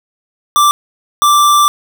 square tone bursts at uneven times, 1174.7 Hz, D6, in tune, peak -7 dBFS, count 2, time 0.56-0.71 / 1.22-1.68 s, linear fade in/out 0 ms, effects none

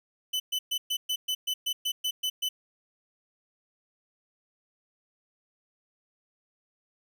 40% pulse tone bursts, 3009 Hz, F#7, 28 cents sharp, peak -26 dBFS, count 12, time 0.33-2.49 s, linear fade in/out 10 ms, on 70 ms, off 120 ms, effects none

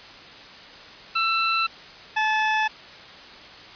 20% pulse tone pair in turn, 1336 / 866.3 Hz, E6 / A5, +23 / -27 cents, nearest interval perfect fifth, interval 750 cents, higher first, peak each -15 / -15 dBFS, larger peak neither, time 1.15-1.67 / 2.16-2.68 s, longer neither, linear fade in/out 10 ms, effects white hiss -43 dBFS RMS until 3.75 s + resampled to 11025 Hz

